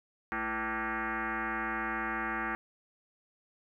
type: tone with frequency modulation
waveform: sine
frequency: 220 Hz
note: A3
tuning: in tune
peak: -31 dBFS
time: 0.32-2.55 s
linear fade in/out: 0 ms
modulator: 277 Hz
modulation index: 6.6
effects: 12-bit